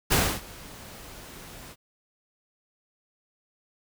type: noise with ADSR envelope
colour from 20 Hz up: pink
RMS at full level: -20 dBFS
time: 0.1-1.76 s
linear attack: 23 ms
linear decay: 280 ms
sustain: -24 dB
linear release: 51 ms
effects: none